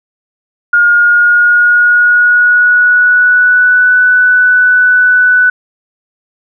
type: tone with pitch glide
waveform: sine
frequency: 1425 to 1490.7 Hz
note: F6 to F#6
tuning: +34 to +12 cents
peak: -4 dBFS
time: 0.73-5.5 s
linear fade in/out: 5 ms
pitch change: +78 cents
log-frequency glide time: 0.94-3.96 s
effects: none